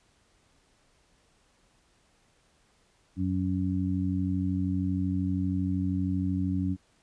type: harmonic tone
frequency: 92.8 Hz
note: F#2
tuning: 6 cents sharp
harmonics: 1 / 2 / 3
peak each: -30 / -30 / -30 dBFS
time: 3.16-6.77 s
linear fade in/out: 50 ms
effects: pink hiss -66 dBFS RMS until 7.02 s + resampled to 22050 Hz